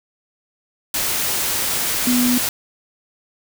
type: tone in noise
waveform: sine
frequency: 246.9 Hz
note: B3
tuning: in tune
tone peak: -15 dBFS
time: 2.07-2.38 s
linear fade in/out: 2 ms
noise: white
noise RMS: -21 dBFS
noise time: 0.94-2.49 s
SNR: +3 dB
effects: none